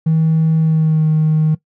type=tone with pitch glide; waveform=triangle; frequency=160 to 155.89 Hz; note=D#3 to D#3; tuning=+49 to +4 cents; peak=-7 dBFS; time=0.06-1.55 s; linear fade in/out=10 ms; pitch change=-45 cents; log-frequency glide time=0.58-1.07 s; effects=noise-tail reverb RT60 0.1 s tail -20 dB re dry + tanh soft clip ceiling -7 dBFS